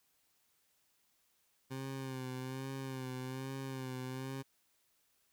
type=tone with vibrato; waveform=20% pulse; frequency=131.4 Hz; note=C3; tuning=8 cents sharp; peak=-35 dBFS; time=1.7-4.43 s; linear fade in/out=20 ms; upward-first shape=sine; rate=1.2 Hz; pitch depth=44 cents each way; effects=white hiss -75 dBFS RMS until 5.32 s